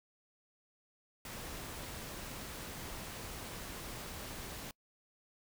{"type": "noise", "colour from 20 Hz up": "pink", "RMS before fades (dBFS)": -45, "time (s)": [1.25, 4.71], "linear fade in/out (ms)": 2, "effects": ["noise-tail reverb RT60 0.1 s tail -26 dB re dry"]}